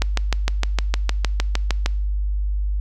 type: click train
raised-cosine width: 0.2 ms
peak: -3 dBFS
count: 13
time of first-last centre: 0.02-1.86 s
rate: 6.52 Hz
effects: noise-tail reverb RT60 0.6 s tail -23 dB re dry + added 50 Hz sine -19 dBFS peak until 2.8 s